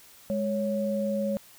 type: tone pair together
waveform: sine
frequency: 207.5 / 554.4 Hz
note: G#3 / C#5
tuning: -1 / 0 cents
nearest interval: octave + perfect fourth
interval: 1701 cents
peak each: -28 dBFS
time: 0.3-1.37 s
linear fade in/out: 0 ms
effects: white hiss -53 dBFS RMS until 1.58 s